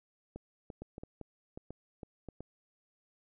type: clicks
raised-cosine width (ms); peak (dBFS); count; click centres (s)
2; -30; 11; 0.36 / 0.702 / 0.82 / 0.981 / 1.035 / 1.213 / 1.575 / 1.706 / 2.032 / 2.287 / 2.406
effects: none